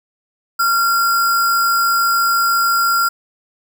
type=tone with sample-and-hold; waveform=sine; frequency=1377 Hz; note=F6; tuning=25 cents flat; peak=-12 dBFS; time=0.59-3.09 s; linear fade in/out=10 ms; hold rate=6300 Hz; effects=none